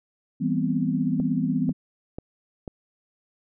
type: chord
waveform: sine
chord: C major seventh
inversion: first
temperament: just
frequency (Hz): 163.52 / 196.22 / 245.3 / 261.6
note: E3 / G3 / B3 / C4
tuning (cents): -14 / +2 / -12 / 0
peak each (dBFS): -27 / -28 / -26 / -27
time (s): 0.4-1.73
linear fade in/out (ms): 20
type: click train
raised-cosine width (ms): 2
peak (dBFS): -20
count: 4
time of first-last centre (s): 1.2-2.678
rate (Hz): 2.03
effects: none